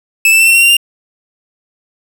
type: tone with pitch steps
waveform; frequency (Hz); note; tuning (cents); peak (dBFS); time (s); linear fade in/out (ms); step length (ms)
45% pulse; 2624 / 2651 / 2679 / 2707 / 2735 / 2764 / 2793; E7 / E7 / E7 / E7 / F7 / F7 / F7; -9 / +9 / +27 / +45 / -37 / -19 / -1; -5; 0.25-0.768; 2; 74
effects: none